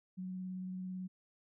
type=tone with vibrato; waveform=sine; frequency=185 Hz; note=F#3; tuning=in tune; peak=-39 dBFS; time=0.17-1.08 s; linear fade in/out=20 ms; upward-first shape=square; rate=18 Hz; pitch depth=10 cents each way; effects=none